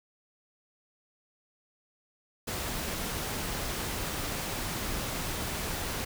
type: noise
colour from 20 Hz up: pink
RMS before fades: -34 dBFS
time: 2.47-6.05 s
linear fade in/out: 10 ms
effects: none